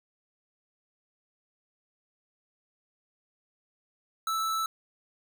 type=tone; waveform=square; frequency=1316 Hz; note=E6; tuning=3 cents flat; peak=-28 dBFS; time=4.27-4.66 s; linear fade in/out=2 ms; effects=none